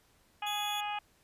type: harmonic tone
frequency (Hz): 415.3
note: G#4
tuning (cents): 0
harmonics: 2 / 3 / 4 / 5 / 6 / 7 / 8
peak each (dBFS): -35 / -43 / -47 / -51 / -41 / -44 / -52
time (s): 0.42-0.99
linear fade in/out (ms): 5
type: tone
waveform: 40% pulse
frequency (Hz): 3390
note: G#7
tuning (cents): +35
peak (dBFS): -35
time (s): 0.46-0.81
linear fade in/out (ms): 10
effects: pink hiss -67 dBFS RMS until 1.23 s + resampled to 32000 Hz